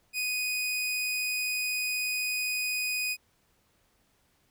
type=tone; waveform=sawtooth; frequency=2489 Hz; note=D#7; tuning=in tune; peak=-25 dBFS; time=0.13-3.17 s; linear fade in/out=50 ms; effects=pink hiss -69 dBFS RMS until 4.5 s